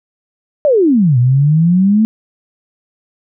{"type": "exponential two-way sweep", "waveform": "sine", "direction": "down then up", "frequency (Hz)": [620, 119.4, 224.2], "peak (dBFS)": -7, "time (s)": [0.65, 2.05], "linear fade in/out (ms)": 0, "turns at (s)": 1.18, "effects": []}